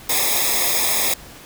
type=noise with comb filter; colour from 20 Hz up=white; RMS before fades=-19 dBFS; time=0.09-1.14 s; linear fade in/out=5 ms; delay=0.68 ms; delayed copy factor=-0.95; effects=pink hiss -41 dBFS RMS until 1.45 s